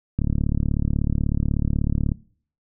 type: click train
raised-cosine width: 5 ms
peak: -9 dBFS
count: 71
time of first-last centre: 0.19-2.118 s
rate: 36.3 Hz
effects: noise-tail reverb RT60 0.5 s tail -22 dB re dry